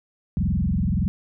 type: tone with frequency modulation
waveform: sine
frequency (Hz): 130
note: C3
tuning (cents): -11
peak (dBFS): -19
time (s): 0.37-1.08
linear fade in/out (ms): 0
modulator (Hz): 21.4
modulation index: 3.6
effects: none